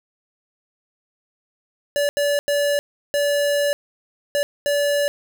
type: tone bursts at uneven times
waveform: square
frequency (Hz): 576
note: D5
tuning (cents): -34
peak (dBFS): -18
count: 6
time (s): 1.96-2.09 / 2.17-2.39 / 2.48-2.79 / 3.14-3.73 / 4.35-4.43 / 4.66-5.08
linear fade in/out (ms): 0
effects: none